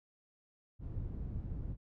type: low-pass noise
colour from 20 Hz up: white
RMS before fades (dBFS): -40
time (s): 0.79-1.77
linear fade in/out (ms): 50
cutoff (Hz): 100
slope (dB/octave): 12
effects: none